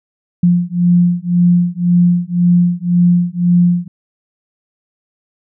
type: beating tone pair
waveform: sine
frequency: 174.61 / 176.51 Hz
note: F3 / F3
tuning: 0 / +19 cents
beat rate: 1.9 Hz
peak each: -12 dBFS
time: 0.43-3.88 s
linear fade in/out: 5 ms
effects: none